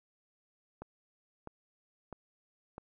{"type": "click train", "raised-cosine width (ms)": 1, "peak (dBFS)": -29, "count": 4, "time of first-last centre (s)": [0.82, 2.781], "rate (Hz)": 1.53, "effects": []}